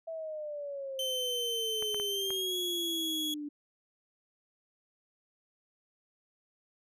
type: exponential sweep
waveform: sine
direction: down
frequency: 659.3 to 290.2 Hz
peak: -36 dBFS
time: 0.07-3.49 s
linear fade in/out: 10 ms
type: tone with pitch glide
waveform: 40% pulse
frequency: 3085 to 3345 Hz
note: G7 to G#7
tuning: -28 to +12 cents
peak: -31 dBFS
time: 0.99-3.34 s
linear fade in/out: 2 ms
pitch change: +140 cents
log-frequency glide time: 2.06-2.56 s
type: clicks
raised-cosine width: 0.5 ms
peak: -27 dBFS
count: 4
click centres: 1.825 / 1.945 / 1.999 / 2.305 s
effects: none